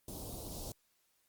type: band-stop noise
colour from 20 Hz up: pink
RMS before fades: -44 dBFS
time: 0.08-0.72 s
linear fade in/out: 2 ms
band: 820 to 4000 Hz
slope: 24 dB/octave
effects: white hiss -75 dBFS RMS until 1.28 s + Opus 32 kbps